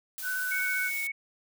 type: noise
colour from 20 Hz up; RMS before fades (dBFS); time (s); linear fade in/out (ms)
blue; -38; 0.18-1.07; 0
type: tone with vibrato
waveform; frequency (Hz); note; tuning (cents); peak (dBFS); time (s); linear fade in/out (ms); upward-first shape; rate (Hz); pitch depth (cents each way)
sine; 1500; F#6; +23; -29; 0.22-0.91; 50; sine; 15; 17
type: tone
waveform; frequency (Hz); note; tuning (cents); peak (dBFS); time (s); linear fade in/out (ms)
sine; 2217; C#7; 0; -30; 0.51-1.12; 10
effects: none